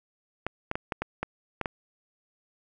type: clicks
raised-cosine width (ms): 0.5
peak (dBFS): -14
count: 8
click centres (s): 0.466 / 0.714 / 0.755 / 0.922 / 1.02 / 1.23 / 1.613 / 1.658
effects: none